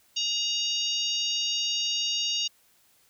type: harmonic tone with a mistuned harmonic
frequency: 932.3 Hz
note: A#5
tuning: in tune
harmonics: 3 / 4 / 5 / 6 / 7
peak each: -29 / -31 / -33 / -35 / -36 dBFS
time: 0.16-2.48 s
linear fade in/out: 10 ms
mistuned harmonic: 3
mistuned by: +31 cents
effects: white hiss -63 dBFS RMS until 3.09 s